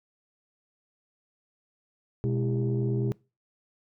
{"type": "tone cluster", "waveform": "sine", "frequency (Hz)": [124.7, 209.4, 331.4, 400.7], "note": ["B2", "G#3", "E4", "G4"], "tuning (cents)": [17, 15, 9, 38], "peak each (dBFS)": [-25, -32, -34, -32], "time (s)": [2.24, 3.12], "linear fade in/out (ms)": 0, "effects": ["noise-tail reverb RT60 0.3 s tail -24 dB re dry", "tanh soft clip ceiling -18 dBFS"]}